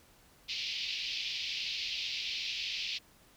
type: band-pass noise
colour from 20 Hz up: pink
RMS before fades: -37 dBFS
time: 0.48-2.99 s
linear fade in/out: 20 ms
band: 2400 to 5100 Hz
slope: 48 dB/octave
effects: pink hiss -62 dBFS RMS until 3.36 s